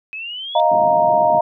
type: exponential sweep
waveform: sine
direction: up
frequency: 2534 to 3520 Hz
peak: -26 dBFS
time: 0.13-0.6 s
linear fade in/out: 0 ms
type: chord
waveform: sine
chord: Eb suspended second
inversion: none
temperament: equal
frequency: 622.3 / 698.5 / 932.3 Hz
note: Eb5 / F5 / Bb5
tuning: 0 / 0 / 0 cents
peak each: -16 dBFS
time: 0.55-1.41 s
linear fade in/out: 5 ms
type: band-pass noise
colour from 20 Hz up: white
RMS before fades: -32 dBFS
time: 0.71-1.39 s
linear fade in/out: 5 ms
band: 130 to 340 Hz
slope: 24 dB/octave
effects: none